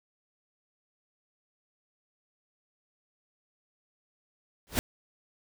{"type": "noise with exponential growth", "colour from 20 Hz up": "pink", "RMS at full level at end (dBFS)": -23, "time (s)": [4.67, 4.79], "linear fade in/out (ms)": 0, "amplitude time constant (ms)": 24, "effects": []}